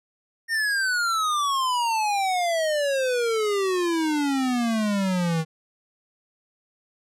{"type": "exponential sweep", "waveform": "square", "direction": "down", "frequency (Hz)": [1847, 157.3], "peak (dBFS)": -22, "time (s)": [0.48, 5.45], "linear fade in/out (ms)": 50, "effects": ["low-pass 10000 Hz 12 dB/octave"]}